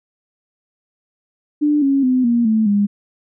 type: tone with pitch steps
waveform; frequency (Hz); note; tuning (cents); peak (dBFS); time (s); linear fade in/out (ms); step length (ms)
sine; 296.3 / 274.9 / 255 / 236.5 / 219.4 / 203.6; D4 / C#4 / C4 / A#3 / A3 / G#3; +15 / -14 / -44 / +25 / -5 / -34; -12; 1.61-2.87; 20; 210
effects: none